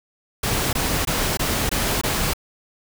pink noise bursts, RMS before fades -22 dBFS, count 6, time 0.43-2.335 s, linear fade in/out 5 ms, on 300 ms, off 21 ms, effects none

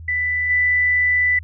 sine tone with level steps, 1986 Hz, B6, 9 cents sharp, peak -18 / -14 dBFS, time 0.08-1.39 s, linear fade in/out 5 ms, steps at 0.49 s, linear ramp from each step 20 ms, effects added 82 Hz sine -33 dBFS peak until 1.43 s

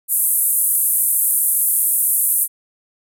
pink band-pass noise, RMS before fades -17 dBFS, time 0.08-2.48 s, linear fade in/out 50 ms, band 9300 to 14000 Hz, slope 48 dB/octave, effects none

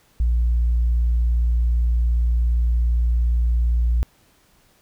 sine tone, 58.7 Hz, A#1, 13 cents sharp, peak -14 dBFS, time 0.2-4.03 s, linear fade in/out 0 ms, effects tanh soft clip ceiling -13 dBFS + pink hiss -58 dBFS RMS until 4.81 s

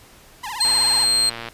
sawtooth tone with vibrato, 920 Hz, A#5, 23 cents flat, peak -24 dBFS, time 0.43-1.05 s, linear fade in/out 10 ms, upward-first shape triangle, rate 16 Hz, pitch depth 240 cents each way
35% pulse tone, 4200 Hz, C8, 6 cents sharp, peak -14 dBFS, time 0.6-1.3 s, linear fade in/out 10 ms
click train, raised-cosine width 0.3 ms, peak -15 dBFS, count 98, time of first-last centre 0.65-1.486 s, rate 116 Hz
effects pink hiss -48 dBFS RMS until 1.53 s + resampled to 32000 Hz

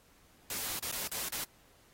white noise with dropouts, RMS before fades -37 dBFS, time 0.5-1.44 s, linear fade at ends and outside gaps 2 ms, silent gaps 0.791-0.825 / 0.915-0.924 / 1.076-1.115 / 1.287-1.322 s, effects pink hiss -64 dBFS RMS until 1.93 s + AAC 48 kbps

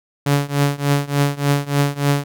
sawtooth tone with tremolo, 142.5 Hz, C#3, 48 cents sharp, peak -8 dBFS, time 0.26-2.24 s, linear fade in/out 5 ms, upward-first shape triangle, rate 3.4 Hz, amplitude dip 95%, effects none

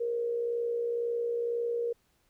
sine tone with amplitude modulation, 471.1 Hz, A#4, 18 cents sharp, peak -26 dBFS, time 0-1.93 s, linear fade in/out 10 ms, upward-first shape sine, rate 62 Hz, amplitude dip 45%, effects pink hiss -71 dBFS RMS until 2.29 s

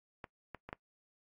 clicks, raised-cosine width 0.5 ms, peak -28 / -28 / -30 / -24 dBFS, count 4, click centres 0.242 / 0.547 / 0.69 / 0.729 s, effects noise-tail reverb RT60 0.1 s tail -21 dB re dry + AAC 64 kbps

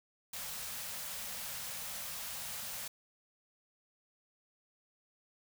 white band-stop noise, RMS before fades -42 dBFS, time 0.33-2.88 s, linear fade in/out 5 ms, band 240 to 470 Hz, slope 96 dB/octave, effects none

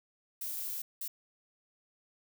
violet noise bursts at uneven times, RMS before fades -38 dBFS, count 2, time 0.41-0.82 / 1.01-1.08 s, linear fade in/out 5 ms, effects none

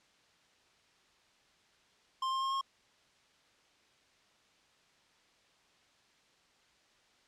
square tone with pitch steps, 1053 / 1061.5 / 1070.2 / 1078.9 Hz, C6 / C6 / C6 / C#6, +11 / +25 / +39 / -47 cents, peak -32 dBFS, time 2.22-2.612 s, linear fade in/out 5 ms, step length 98 ms, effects white hiss -67 dBFS RMS until 7.27 s + low-pass 5000 Hz 12 dB/octave

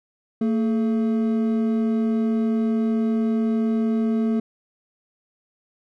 triangle tone pair together, 225.9 / 427.2 Hz, A3 / G#4, +46 / +49 cents, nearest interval major seventh, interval 1103 cents, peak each -17 / -27 dBFS, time 0.41-4.4 s, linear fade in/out 5 ms, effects none

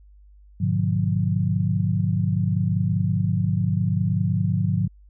sine chord, G# diminished seventh, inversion none, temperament just, 103.83 / 124.59 / 149.51 / 179.41 Hz, G#2 / B2 / D3 / F3, 0 / +16 / +31 / +47 cents, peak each -23 / -28 / -25 / -24 dBFS, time 0.6-4.88 s, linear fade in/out 10 ms, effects added 50 Hz sine -47 dBFS peak until 5.09 s

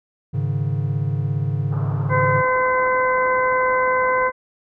triangle chord, Ab suspended fourth, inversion none, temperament just, 103.83 / 138.43 / 155.74 Hz, Ab2 / Db3 / Eb3, 0 / -2 / +2 cents, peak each -22 / -20 / -24 dBFS, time 0.33-2.42 s, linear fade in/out 20 ms
white low-pass noise, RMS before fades -36 dBFS, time 1.71-4.31 s, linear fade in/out 20 ms, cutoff 1300 Hz, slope 48 dB/octave
harmonic tone, 511 Hz, C5, 41 cents flat, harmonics 1 / 2 / 3 / 4, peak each -20 / -19 / -24 / -26 dBFS, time 2.09-4.32 s, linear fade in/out 50 ms
effects none

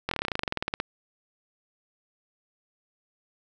slowing click train, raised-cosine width 0.3 ms, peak -11 dBFS, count 19, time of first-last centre 0.09-0.801 s, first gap 23 ms, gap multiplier 1.06, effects none

